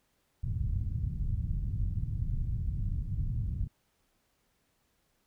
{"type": "low-pass noise", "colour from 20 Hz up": "white", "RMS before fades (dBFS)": -32, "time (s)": [0.43, 3.68], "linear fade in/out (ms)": 10, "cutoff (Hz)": 120, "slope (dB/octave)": 24, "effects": ["pink hiss -74 dBFS RMS until 5.26 s"]}